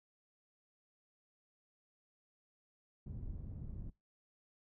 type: low-pass noise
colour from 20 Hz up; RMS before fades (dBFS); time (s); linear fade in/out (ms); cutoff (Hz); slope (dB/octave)
pink; -45; 3.06-3.9; 5; 160; 12
effects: noise-tail reverb RT60 0.2 s tail -21 dB re dry